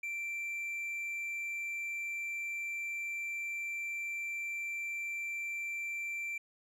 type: tone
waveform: triangle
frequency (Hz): 2349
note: D7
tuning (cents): 0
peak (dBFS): -34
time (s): 0.03-6.38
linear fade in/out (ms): 5
effects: none